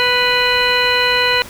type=harmonic tone with a mistuned harmonic; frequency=493.9 Hz; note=B4; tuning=in tune; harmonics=1 / 2 / 3 / 4 / 5 / 6 / 8; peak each=-20 / -20 / -20 / -20 / -20 / -20 / -20 dBFS; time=0-1.42 s; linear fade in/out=0 ms; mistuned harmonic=8; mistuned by=+55 cents; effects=pink hiss -35 dBFS RMS until 1.49 s